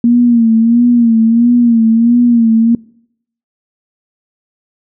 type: tone with vibrato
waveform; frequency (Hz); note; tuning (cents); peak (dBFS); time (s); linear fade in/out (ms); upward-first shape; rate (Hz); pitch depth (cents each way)
sine; 233.1; A#3; 0; -5; 0.04-2.75; 2; sine; 1.5; 69
effects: noise-tail reverb RT60 0.7 s tail -23 dB re dry